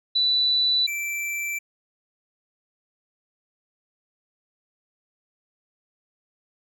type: tone pair in turn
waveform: sine / square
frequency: 3971 / 2337 Hz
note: B7 / D7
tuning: +9 / -9 cents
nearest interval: major sixth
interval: 918 cents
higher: first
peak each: -18 / -27 dBFS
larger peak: first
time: 0.15-0.87 / 0.87-1.59 s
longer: neither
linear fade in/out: 10 ms
effects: none